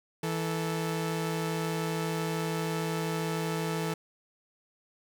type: tone pair together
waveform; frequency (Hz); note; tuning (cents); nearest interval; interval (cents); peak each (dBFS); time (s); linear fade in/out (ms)
sawtooth; 163.85 / 438.7; E3 / A4; -10 / -5; octave + perfect fourth; 1705; -27 / -30; 0.23-3.94; 5
effects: none